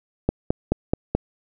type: click train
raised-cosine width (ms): 2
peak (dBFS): -5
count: 5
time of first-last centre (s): 0.29-1.15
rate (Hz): 4.65
effects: none